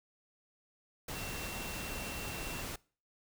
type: tone in noise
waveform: sine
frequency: 2716 Hz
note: F7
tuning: 49 cents flat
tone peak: -46 dBFS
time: 1.15-2.62 s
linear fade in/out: 5 ms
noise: pink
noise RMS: -41 dBFS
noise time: 1.08-2.76 s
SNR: -8 dB
effects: noise-tail reverb RT60 0.4 s tail -23 dB re dry